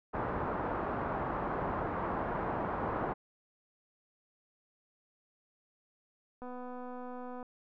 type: low-pass noise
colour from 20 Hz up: white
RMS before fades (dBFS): -35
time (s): 0.13-3.14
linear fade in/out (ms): 20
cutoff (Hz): 1200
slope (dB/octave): 24
type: click train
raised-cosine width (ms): 1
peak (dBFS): -32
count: 252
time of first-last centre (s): 6.42-7.428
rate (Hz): 249
effects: none